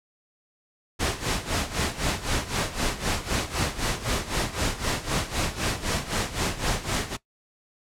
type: noise with tremolo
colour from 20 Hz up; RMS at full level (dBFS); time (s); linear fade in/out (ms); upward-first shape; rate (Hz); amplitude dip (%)
pink; -24; 0.99-7.17; 20; sine; 3.9; 80
effects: noise-tail reverb RT60 0.1 s tail -18 dB re dry + low-pass 9000 Hz 12 dB/octave